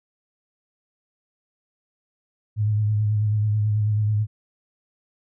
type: tone with vibrato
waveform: sine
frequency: 106 Hz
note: G#2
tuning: 36 cents sharp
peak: -18 dBFS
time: 2.56-4.27 s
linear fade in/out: 50 ms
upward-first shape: sine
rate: 9.2 Hz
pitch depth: 34 cents each way
effects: none